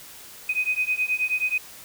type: beating tone pair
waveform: sine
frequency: 2500 / 2509.4 Hz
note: D#7 / D#7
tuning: +8 / +14 cents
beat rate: 9.4 Hz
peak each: -25 dBFS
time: 0.49-1.58 s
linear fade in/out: 5 ms
effects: white hiss -44 dBFS RMS until 1.84 s